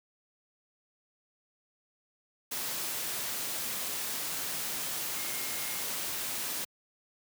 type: tone in noise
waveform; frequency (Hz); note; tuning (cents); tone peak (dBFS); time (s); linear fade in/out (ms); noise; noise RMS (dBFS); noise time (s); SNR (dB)
sine; 2138; C7; +37; -46; 5.16-5.84; 10; white; -35; 2.51-6.65; -14
effects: high-pass 100 Hz 12 dB/octave